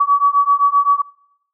sine beating tone pair, 1134 / 1141.7 Hz, C#6 / D6, +39 / -49 cents, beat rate 7.7 Hz, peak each -14 dBFS, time 0-1.02 s, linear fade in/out 10 ms, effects noise-tail reverb RT60 0.8 s tail -24 dB re dry

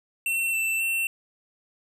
square tone with pitch steps, 2707 / 2669 / 2700 Hz, E7 / E7 / E7, +45 / +21 / +41 cents, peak -24 dBFS, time 0.26-1.07 s, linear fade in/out 2 ms, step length 270 ms, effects none

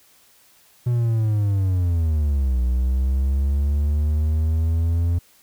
triangle linear two-way sweep, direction down then up, 123 to 61 to 86.3 Hz, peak -15 dBFS, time 0.86-5.19 s, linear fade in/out 10 ms, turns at 2.61 s, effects white hiss -55 dBFS RMS until 5.42 s

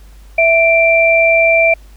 sine tone pair together, 659.3 / 2355 Hz, E5 / D7, 0 / +4 cents, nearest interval octave + minor seventh, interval 2204 cents, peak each -10 dBFS, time 0.38-1.74 s, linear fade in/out 5 ms, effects added 50 Hz sine -36 dBFS peak until 1.96 s + pink hiss -49 dBFS RMS until 1.96 s

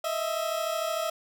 30% pulse tone pair together, 631 / 664.3 Hz, D#5 / E5, +24 / +13 cents, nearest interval minor second, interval 89 cents, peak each -28 dBFS, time 0.04-1.1 s, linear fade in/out 5 ms, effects none

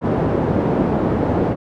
pink band-pass noise, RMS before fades -18 dBFS, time 0.01-1.56 s, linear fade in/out 50 ms, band 120 to 630 Hz, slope 12 dB/octave, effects none

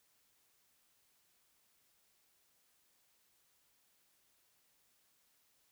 silence, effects white hiss -74 dBFS RMS until 5.71 s

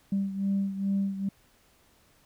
sine beating tone pair, 196.1 / 198.5 Hz, G3 / G3, +1 / +22 cents, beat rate 2.4 Hz, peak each -26 / -31 dBFS, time 0.12-1.29 s, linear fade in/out 5 ms, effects tanh soft clip ceiling -20 dBFS + pink hiss -63 dBFS RMS until 2.25 s

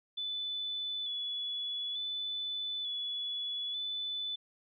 sine tone with vibrato, 3453 Hz, A7, 33 cents flat, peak -34 dBFS, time 0.17-4.36 s, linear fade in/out 10 ms, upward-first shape square, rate 0.56 Hz, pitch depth 22 cents each way, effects none

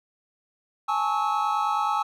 triangle chord, A major seventh, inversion third, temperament equal with one note detuned, 830.6 / 880 / 1108.7 / 1294.4 Hz, G#5 / A5 / C#6 / E6, 0 / 0 / 0 / -32 cents, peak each -25 / -27 / -28 / -25 dBFS, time 0.88-2.03 s, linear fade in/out 10 ms, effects none

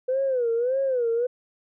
sine tone with vibrato, 500 Hz, B4, 21 cents sharp, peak -20 dBFS, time 0.08-1.27 s, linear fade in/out 10 ms, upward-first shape sine, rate 1.7 Hz, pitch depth 150 cents each way, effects tanh soft clip ceiling -16 dBFS

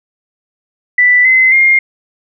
sine tone with pitch steps, 1979 / 2050 / 2123 Hz, B6 / C7 / C7, +3 / -36 / +25 cents, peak -5 dBFS, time 0.98-1.79 s, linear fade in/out 5 ms, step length 270 ms, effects none

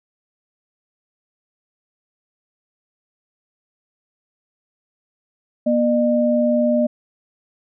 sine tone pair together, 240 / 604.8 Hz, B3 / D#5, -49 / -49 cents, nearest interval octave + major third, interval 1600 cents, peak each -17 dBFS, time 5.66-6.87 s, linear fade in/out 10 ms, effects none

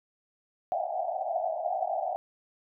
pink band-pass noise, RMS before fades -31 dBFS, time 0.72-2.16 s, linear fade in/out 0 ms, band 630 to 780 Hz, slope 96 dB/octave, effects none

